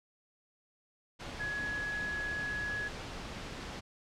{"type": "tone in noise", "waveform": "sine", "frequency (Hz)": 1682, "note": "G#6", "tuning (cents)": 22, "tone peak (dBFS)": -34, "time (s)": [1.39, 2.89], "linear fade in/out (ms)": 20, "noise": "pink", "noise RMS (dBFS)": -42, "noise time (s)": [1.19, 3.81], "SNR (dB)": 5, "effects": ["low-pass 5000 Hz 12 dB/octave"]}